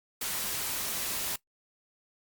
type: noise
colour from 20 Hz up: white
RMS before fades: -33 dBFS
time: 0.21-1.36 s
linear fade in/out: 5 ms
effects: noise-tail reverb RT60 0.1 s tail -20 dB re dry + Opus 48 kbps